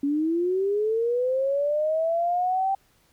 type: linear sweep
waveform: sine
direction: up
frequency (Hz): 277.2 to 784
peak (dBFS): -21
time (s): 0.03-2.75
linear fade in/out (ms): 5
effects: pink hiss -63 dBFS RMS until 3.12 s